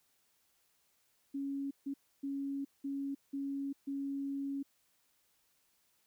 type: tone bursts at uneven times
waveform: sine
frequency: 277.2 Hz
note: C#4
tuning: in tune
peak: -35 dBFS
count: 6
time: 1.34-1.71 / 1.86-1.94 / 2.23-2.65 / 2.84-3.15 / 3.33-3.73 / 3.87-4.63 s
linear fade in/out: 10 ms
effects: white hiss -74 dBFS RMS until 6.06 s